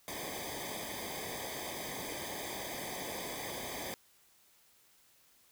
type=noise with comb filter; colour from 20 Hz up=pink; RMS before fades=-41 dBFS; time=0.08-3.94 s; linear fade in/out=0 ms; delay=0.72 ms; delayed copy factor=-1; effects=white hiss -66 dBFS RMS until 5.51 s